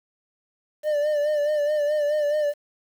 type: tone with vibrato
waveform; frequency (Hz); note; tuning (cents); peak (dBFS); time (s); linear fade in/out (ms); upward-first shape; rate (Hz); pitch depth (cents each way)
triangle; 595; D5; +22; -18; 0.83-2.54; 50; sine; 4.7; 47
effects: 8-bit